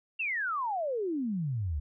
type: exponential sweep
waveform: sine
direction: down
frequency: 2791 to 68 Hz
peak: -29 dBFS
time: 0.19-1.8 s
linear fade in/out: 10 ms
effects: none